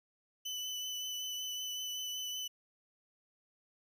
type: tone with vibrato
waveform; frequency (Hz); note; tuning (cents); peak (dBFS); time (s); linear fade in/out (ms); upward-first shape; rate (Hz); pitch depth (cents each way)
30% pulse; 3000; F#7; +23; -35; 0.45-2.48; 10; triangle; 5.3; 20
effects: none